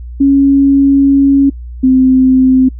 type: tone pair in turn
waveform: sine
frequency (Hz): 276.5 / 259.4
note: C#4 / C4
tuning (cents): -4 / -15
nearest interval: minor second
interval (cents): 111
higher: first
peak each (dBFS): -4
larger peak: neither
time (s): 0.2-1.5 / 1.83-2.69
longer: first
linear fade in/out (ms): 10
effects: noise-tail reverb RT60 0.1 s tail -26 dB re dry + added 60 Hz sine -23 dBFS peak until 2.79 s